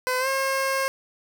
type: tone with pitch glide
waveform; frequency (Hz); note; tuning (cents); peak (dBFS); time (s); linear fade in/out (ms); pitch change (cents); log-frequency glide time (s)
15% pulse; 508 to 537; B4 to C5; +49 to +45; -16; 0.07-0.88; 0; +96; 0.19-0.28
effects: none